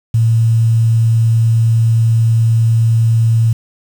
sine tone with quantisation, 113.7 Hz, A#2, 43 cents flat, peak -8 dBFS, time 0.14-3.53 s, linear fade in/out 5 ms, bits 6, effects none

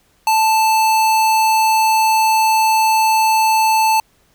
square tone, 880 Hz, A5, in tune, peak -12 dBFS, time 0.27-4 s, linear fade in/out 2 ms, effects pink hiss -57 dBFS RMS until 4.34 s

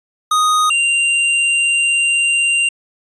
square tone pair in turn, 1244.5 / 2778 Hz, D#6 / F7, 0 / -10 cents, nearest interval octave + major second, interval 1390 cents, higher second, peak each -12 / -13 dBFS, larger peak first, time 0.31-0.7 / 0.7-2.69 s, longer second, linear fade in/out 5 ms, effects resampled to 24000 Hz

